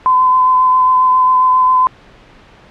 sine tone with vibrato, 1020 Hz, C6, 44 cents flat, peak -7 dBFS, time 0.06-1.87 s, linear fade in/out 0 ms, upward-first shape sine, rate 7.4 Hz, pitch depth 14 cents each way, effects pink hiss -42 dBFS RMS until 2.7 s + low-pass 3000 Hz 12 dB/octave

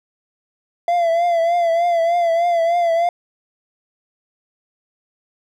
triangle tone with vibrato, 681 Hz, F5, 44 cents flat, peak -12 dBFS, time 0.88-3.09 s, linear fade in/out 2 ms, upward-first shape triangle, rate 3.3 Hz, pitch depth 63 cents each way, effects none

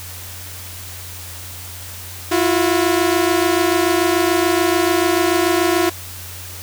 sawtooth tone pair together, 333.1 / 360 Hz, E4 / F#4, +18 / -47 cents, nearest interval minor second, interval 135 cents, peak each -13 dBFS, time 2.31-5.9 s, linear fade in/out 10 ms, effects added 90 Hz sine -35 dBFS peak until 6.62 s + white hiss -34 dBFS RMS until 6.62 s

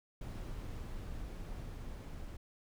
brown noise with level ramp, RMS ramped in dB -42 to -45 dBFS, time 0.21-2.37 s, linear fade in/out 5 ms, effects none

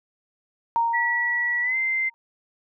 sine tone with exponential decay, 928 Hz, A#5, 8 cents flat, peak -17 dBFS, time 0.76-2.14 s, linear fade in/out 0 ms, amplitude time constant 300 ms
sine tone with pitch glide, 1942 to 2081 Hz, B6 to C7, -30 to -10 cents, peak -21 dBFS, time 0.93-2.1 s, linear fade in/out 20 ms, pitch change +120 cents, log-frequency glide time 1.62-1.76 s
effects none

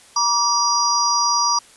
sine tone cluster, 954 / 1164 / 4831 / 5770 Hz, A#5 / D6 / D8 / F#8, +40 / -16 / +48 / -44 cents, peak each -21 dBFS, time 0.16-1.59 s, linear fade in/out 5 ms, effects white hiss -48 dBFS RMS until 1.76 s + resampled to 24000 Hz

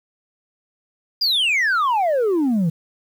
sine exponential sweep, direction down, 4995 to 155.56 Hz, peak -13 dBFS, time 1.21-2.7 s, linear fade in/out 10 ms, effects tanh soft clip ceiling -15 dBFS + 8-bit

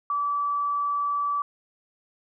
sine tone, 1154 Hz, D6, 31 cents flat, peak -23 dBFS, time 0.1-1.42 s, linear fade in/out 2 ms, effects none

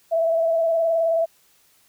sine tone with vibrato, 659.3 Hz, E5, in tune, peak -17 dBFS, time 0.11-1.26 s, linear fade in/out 20 ms, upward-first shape square, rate 19 Hz, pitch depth 24 cents each way, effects white hiss -59 dBFS RMS until 1.88 s

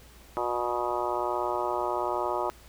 harmonic tone with a mistuned harmonic, 121.1 Hz, B2, 34 cents flat, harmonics 3 / 4 / 5 / 6 / 7 / 8 / 9 / 10, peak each -33 / -38 / -33 / -37 / -34 / -33 / -38 / -36 dBFS, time 0.37-2.5 s, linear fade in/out 0 ms, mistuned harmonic 10, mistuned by +53 cents, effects added 59 Hz sine -53 dBFS peak until 2.68 s + pink hiss -54 dBFS RMS until 2.68 s

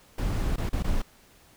brown noise with dropouts, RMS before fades -26 dBFS, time 0.18-1.02 s, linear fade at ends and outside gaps 5 ms, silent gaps 0.561-0.579 / 0.693-0.729 / 0.826-0.842 s, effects pink hiss -57 dBFS RMS until 1.56 s

